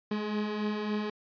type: beating tone pair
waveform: 30% pulse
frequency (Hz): 207.7 / 211.3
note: G#3 / G#3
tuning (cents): 0 / +30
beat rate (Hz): 3.6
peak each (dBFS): -35 / -28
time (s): 0.11-1.1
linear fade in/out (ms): 5
effects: resampled to 11025 Hz